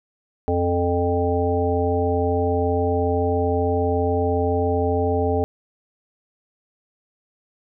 harmonic tone with a mistuned harmonic, 87.31 Hz, F2, in tune, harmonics 1 / 3 / 5 / 7 / 9, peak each -23 / -26 / -22 / -27 / -26 dBFS, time 0.48-5.44 s, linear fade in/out 0 ms, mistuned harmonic 3, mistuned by +15 cents, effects none

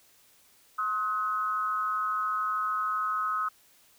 sine tone with amplitude modulation, 1271 Hz, D#6, 36 cents sharp, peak -23 dBFS, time 0.78-3.49 s, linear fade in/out 10 ms, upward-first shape sine, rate 213 Hz, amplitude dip 75%, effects white hiss -61 dBFS RMS until 3.98 s

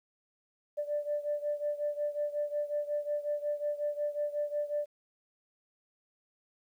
sine beating tone pair, 587.3 / 592.8 Hz, D5 / D5, 0 / +16 cents, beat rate 5.5 Hz, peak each -32 / -35 dBFS, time 0.77-4.86 s, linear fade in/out 20 ms, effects tanh soft clip ceiling -23 dBFS + 11-bit

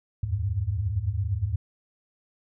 sine tone cluster, 76.5 / 87.2 / 96.4 / 104.6 Hz, D#2 / F2 / G2 / G#2, -29 / -2 / -28 / +13 cents, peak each -32 / -31 / -33 / -27 dBFS, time 0.23-1.56 s, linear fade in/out 5 ms, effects none

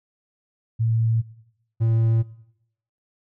sine / triangle tone pair in turn, 113.4 / 113.4 Hz, A#2 / A#2, -47 / -47 cents, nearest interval unison, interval 0 cents, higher neither, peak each -18 / -15 dBFS, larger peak second, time 0.79-1.22 / 1.8-2.23 s, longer neither, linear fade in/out 20 ms, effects noise-tail reverb RT60 0.8 s tail -19 dB re dry

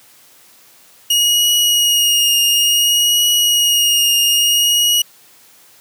sawtooth tone with vibrato, 2874 Hz, F7, 49 cents sharp, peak -8 dBFS, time 1.1-5.02 s, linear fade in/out 5 ms, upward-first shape triangle, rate 0.57 Hz, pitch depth 24 cents each way, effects white hiss -47 dBFS RMS until 5.8 s + high-pass 100 Hz 12 dB/octave

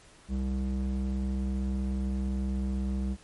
square tone with band-pass filter, 65.41 Hz, C2, in tune, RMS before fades -30 dBFS, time 0.28-3.17 s, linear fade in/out 50 ms, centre 140 Hz, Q 3.7, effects pink hiss -56 dBFS RMS until 3.23 s + MP3 48 kbps

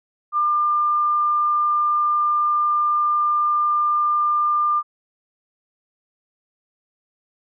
sine tone, 1198 Hz, D6, 34 cents sharp, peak -16 dBFS, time 0.32-4.83 s, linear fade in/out 50 ms, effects none

